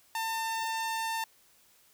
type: tone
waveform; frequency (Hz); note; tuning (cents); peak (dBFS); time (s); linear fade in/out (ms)
sawtooth; 899; A5; +37; -27; 0.15-1.24; 2
effects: white hiss -63 dBFS RMS until 1.93 s